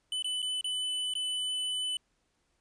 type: tone with dropouts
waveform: square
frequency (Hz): 3001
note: F#7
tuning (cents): +24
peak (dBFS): -31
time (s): 0.12-1.97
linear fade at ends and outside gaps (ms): 2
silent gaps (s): 0.224-0.244 / 0.42-0.426 / 0.611-0.643 / 1.138-1.152
effects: pink hiss -75 dBFS RMS until 2.6 s + resampled to 22050 Hz

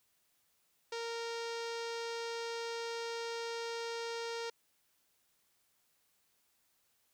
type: tone with low-pass filter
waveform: sawtooth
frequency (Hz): 463.4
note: A#4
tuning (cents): -10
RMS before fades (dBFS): -40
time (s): 0.92-4.5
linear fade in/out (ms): 5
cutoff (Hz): 5300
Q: 2
effects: white hiss -75 dBFS RMS until 7.13 s

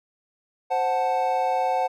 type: chord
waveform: triangle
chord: F# diminished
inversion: second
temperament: equal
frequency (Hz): 523.3 / 740 / 880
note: C5 / F#5 / A5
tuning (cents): 0 / 0 / 0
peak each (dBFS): -25 / -21 / -25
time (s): 0.7-1.88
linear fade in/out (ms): 20
effects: none

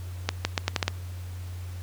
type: accelerating click train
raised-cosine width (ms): 0.2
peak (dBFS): -6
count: 7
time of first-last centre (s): 0.29-0.88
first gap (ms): 160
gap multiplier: 0.8
effects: added 90 Hz sine -34 dBFS peak until 1.82 s + pink hiss -50 dBFS RMS until 1.82 s

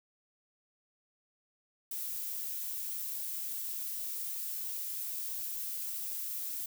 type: noise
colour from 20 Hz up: violet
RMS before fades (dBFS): -38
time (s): 1.91-6.66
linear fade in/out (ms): 5
effects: none

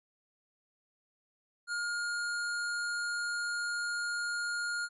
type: tone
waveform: square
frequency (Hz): 1421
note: F6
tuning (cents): +30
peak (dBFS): -33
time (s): 1.67-4.89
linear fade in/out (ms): 50
effects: resampled to 24000 Hz

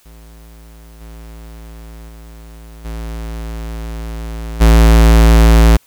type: tone with level steps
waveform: square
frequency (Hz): 55.9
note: A1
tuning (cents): +28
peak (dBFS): -37 / -32 / -34 / -23 / -5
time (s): 0.05-5.77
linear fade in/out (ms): 10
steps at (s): 1 / 2.08 / 2.84 / 4.6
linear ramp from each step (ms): 20
effects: white hiss -52 dBFS RMS until 5.86 s

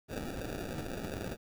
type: noise with sample-and-hold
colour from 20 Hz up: white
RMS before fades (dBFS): -39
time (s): 0.08-1.37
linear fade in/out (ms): 50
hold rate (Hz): 1050
effects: none

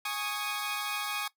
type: chord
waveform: 15% pulse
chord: Ab suspended fourth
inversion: none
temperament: equal with one note detuned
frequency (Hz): 828.2 / 1108.7 / 1244.5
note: Ab5 / Db6 / Eb6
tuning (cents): -5 / 0 / 0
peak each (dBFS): -30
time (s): 0.05-1.28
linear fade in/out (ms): 5
effects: noise-tail reverb RT60 0.1 s tail -18 dB re dry

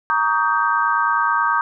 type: chord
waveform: sine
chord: Eb dominant seventh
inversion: second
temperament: equal with one note detuned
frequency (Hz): 932.3 / 1135.3 / 1244.5 / 1568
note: Bb5 / Db6 / Eb6 / G6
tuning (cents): 0 / +41 / 0 / 0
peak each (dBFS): -21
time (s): 0.1-1.61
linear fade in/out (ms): 0
effects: none

